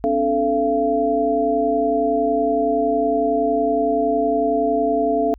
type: tone cluster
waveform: sine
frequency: 257.7 / 288.5 / 438.6 / 682 Hz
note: C4 / D4 / A4 / F5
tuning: -26 / -31 / -6 / -41 cents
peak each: -26 / -23 / -21 / -19 dBFS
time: 0.04-5.34 s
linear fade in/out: 0 ms
effects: added 50 Hz sine -42 dBFS peak until 5.38 s